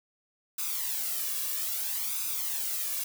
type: noise with flanger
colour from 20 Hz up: blue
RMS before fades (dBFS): -32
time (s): 0.58-3.04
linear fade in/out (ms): 5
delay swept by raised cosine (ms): 0.8 to 1.79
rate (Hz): 0.61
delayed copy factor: +0.7
effects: none